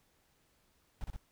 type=noise with echo; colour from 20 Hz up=brown; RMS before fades=-37 dBFS; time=1.01-1.04 s; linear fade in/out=0 ms; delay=61 ms; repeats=2; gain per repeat=-2 dB; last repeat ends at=1.162 s; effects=pink hiss -72 dBFS RMS until 1.31 s